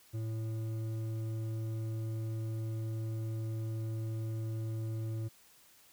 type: tone with hard clipping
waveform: sine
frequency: 111.1 Hz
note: A2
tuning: 17 cents sharp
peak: -36 dBFS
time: 0.13-5.29 s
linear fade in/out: 20 ms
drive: 8 dB
effects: white hiss -62 dBFS RMS until 5.92 s